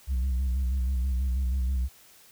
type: tone with vibrato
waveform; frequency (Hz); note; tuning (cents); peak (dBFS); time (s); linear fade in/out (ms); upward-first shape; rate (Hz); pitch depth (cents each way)
sine; 64.3; C2; -30; -21; 0.07-1.89; 50; square; 6.2; 61
effects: tanh soft clip ceiling -23 dBFS + white hiss -55 dBFS RMS until 2.31 s